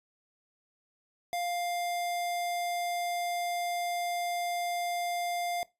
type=tone; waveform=square; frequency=700 Hz; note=F5; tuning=4 cents sharp; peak=-31 dBFS; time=1.33-5.63 s; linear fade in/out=0 ms; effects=noise-tail reverb RT60 0.2 s tail -19 dB re dry + resampled to 32000 Hz